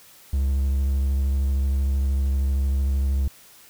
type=tone with vibrato; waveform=triangle; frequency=68 Hz; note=C#2; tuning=33 cents flat; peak=-17 dBFS; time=0.33-3.28 s; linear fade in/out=5 ms; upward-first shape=triangle; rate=13 Hz; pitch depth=32 cents each way; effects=white hiss -50 dBFS RMS until 3.69 s